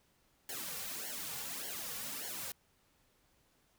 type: noise with flanger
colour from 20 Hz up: white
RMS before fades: -42 dBFS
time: 0.49-2.52 s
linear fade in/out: 2 ms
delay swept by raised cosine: 0.8 to 3.2 ms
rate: 1.7 Hz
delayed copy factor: -1
effects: pink hiss -72 dBFS RMS until 3.78 s